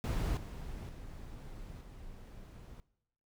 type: noise with level steps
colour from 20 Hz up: brown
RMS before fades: -32 / -43 / -47 / -50 dBFS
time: 0.04-2.8 s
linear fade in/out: 0 ms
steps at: 0.37 / 0.89 / 1.81 s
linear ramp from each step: 2 ms
effects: noise-tail reverb RT60 0.8 s tail -20 dB re dry